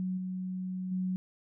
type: tone with level steps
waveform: sine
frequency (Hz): 185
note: F#3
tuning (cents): 0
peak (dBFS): -30 / -33 / -29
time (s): 0-1.16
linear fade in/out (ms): 0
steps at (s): 0.17 / 0.91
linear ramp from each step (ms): 10
effects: none